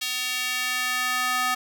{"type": "tone with high-pass filter sweep", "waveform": "square", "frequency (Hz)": 251.5, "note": "B3", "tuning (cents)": 32, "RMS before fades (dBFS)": -26, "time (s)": [0.01, 1.55], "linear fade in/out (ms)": 10, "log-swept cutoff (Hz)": [3100, 1100], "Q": 1.5, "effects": []}